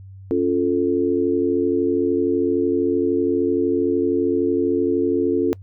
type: chord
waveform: sine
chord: Db augmented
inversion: none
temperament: equal with one note detuned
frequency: 276.2 / 349.2 / 440 Hz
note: Db4 / F4 / A4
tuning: -6 / 0 / 0 cents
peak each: -21 / -20 / -21 dBFS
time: 0.31-5.53 s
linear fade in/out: 0 ms
effects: noise-tail reverb RT60 0.1 s tail -24 dB re dry + added 96 Hz sine -37 dBFS peak until 5.62 s